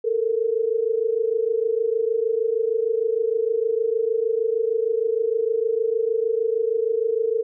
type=tone pair together; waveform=sine; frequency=439.7 / 466.2 Hz; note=A4 / A#4; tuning=-1 / 0 cents; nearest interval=minor second; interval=101 cents; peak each=-22 dBFS; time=0.04-7.43 s; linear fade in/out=10 ms; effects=none